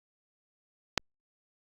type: click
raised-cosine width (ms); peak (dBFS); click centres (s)
0.2; -5; 0.977
effects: Opus 48 kbps